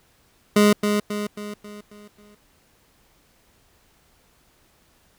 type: tone with echo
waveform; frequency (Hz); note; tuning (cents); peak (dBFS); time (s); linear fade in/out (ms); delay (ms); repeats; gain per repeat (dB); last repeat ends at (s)
25% pulse; 207.7; G#3; 0; -9; 0.56-0.73; 5; 270; 6; -6; 2.35
effects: pink hiss -60 dBFS RMS until 5.18 s